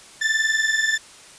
40% pulse tone pair together, 1760 / 1780.5 Hz, A6 / A6, 0 / +20 cents, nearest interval unison, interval 20 cents, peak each -20 / -22 dBFS, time 0.21-0.98 s, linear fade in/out 10 ms, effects white hiss -45 dBFS RMS until 1.38 s + resampled to 22050 Hz

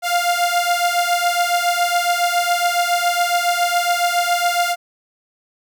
sawtooth beating tone pair, 697 / 704.2 Hz, F5 / F5, -4 / +14 cents, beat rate 7.2 Hz, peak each -15 dBFS, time 0.02-4.76 s, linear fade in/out 50 ms, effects none

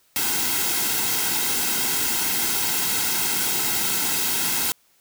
white noise with comb filter, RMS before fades -23 dBFS, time 0.16-4.72 s, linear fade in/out 0 ms, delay 1.7 ms, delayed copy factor -0.7, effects white hiss -61 dBFS RMS until 5 s

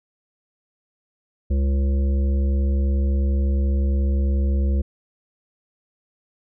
harmonic tone, 68.6 Hz, C#2, 17 cents flat, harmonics 1 / 3 / 5 / 7 / 8, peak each -17 / -29 / -35 / -39 / -40 dBFS, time 1.5-4.82 s, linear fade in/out 10 ms, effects none

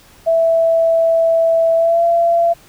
sine tone with pitch glide, 659.3 to 679.4 Hz, E5 to F5, 0 to -48 cents, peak -10 dBFS, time 0.26-2.54 s, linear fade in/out 20 ms, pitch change +52 cents, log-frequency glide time 1.76-2.03 s, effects pink hiss -46 dBFS RMS until 2.68 s

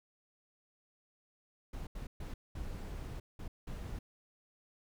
brown noise bursts at uneven times, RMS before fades -42 dBFS, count 6, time 1.73-1.87 / 1.95-2.07 / 2.2-2.34 / 2.55-3.2 / 3.39-3.48 / 3.67-3.99 s, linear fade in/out 5 ms, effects none

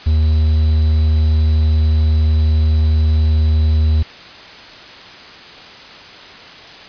triangle tone with quantisation, 77.78 Hz, D#2, in tune, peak -8 dBFS, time 0.06-4.03 s, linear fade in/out 10 ms, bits 6, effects white hiss -36 dBFS RMS until 6.88 s + resampled to 11025 Hz

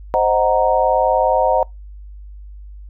sine chord, C half-diminished seventh, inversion none, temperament equal, 523.3 / 622.3 / 740 / 932.3 Hz, C5 / Eb5 / Gb5 / Bb5, 0 / 0 / 0 / 0 cents, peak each -18 dBFS, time 0.14-1.63 s, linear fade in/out 0 ms, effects noise-tail reverb RT60 0.2 s tail -26 dB re dry + added 50 Hz sine -33 dBFS peak until 2.89 s

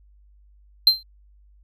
triangle tone with exponential decay, 4128 Hz, C8, 24 cents flat, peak -6 dBFS, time 0.87-1.03 s, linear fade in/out 2 ms, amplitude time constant 33 ms, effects added 50 Hz sine -51 dBFS peak until 1.63 s

